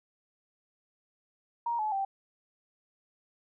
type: tone with pitch steps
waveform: sine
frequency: 940 / 857 / 781.4 Hz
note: A#5 / A5 / G5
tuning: +14 / -46 / -6 cents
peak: -28 dBFS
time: 1.66-2.05 s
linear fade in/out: 5 ms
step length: 130 ms
effects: none